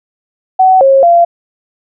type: tone with pitch steps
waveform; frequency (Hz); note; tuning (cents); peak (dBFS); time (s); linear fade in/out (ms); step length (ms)
sine; 752 / 541 / 687; F#5 / C#5 / F5; +28 / -42 / -29; -3; 0.59-1.25; 10; 220
effects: none